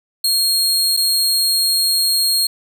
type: tone with dropouts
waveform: sawtooth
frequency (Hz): 4257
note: C8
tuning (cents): +29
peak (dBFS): -11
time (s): 0.24-2.47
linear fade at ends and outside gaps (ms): 5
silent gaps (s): 0.967-0.972
effects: 8-bit